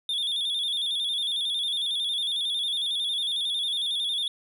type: tone with vibrato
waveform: triangle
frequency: 3488 Hz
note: A7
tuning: 16 cents flat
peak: -24 dBFS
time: 0.09-4.28 s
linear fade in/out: 2 ms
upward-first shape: square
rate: 11 Hz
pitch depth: 60 cents each way
effects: none